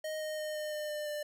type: tone with pitch steps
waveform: square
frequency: 622.3 / 617.6 / 613 / 608.4 / 603.9 / 599.4 / 594.9 Hz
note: D#5 / D#5 / D#5 / D#5 / D5 / D5 / D5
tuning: 0 / -13 / -26 / -39 / +48 / +35 / +22 cents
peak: -36 dBFS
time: 0.04-1.23 s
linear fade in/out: 5 ms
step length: 170 ms
effects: none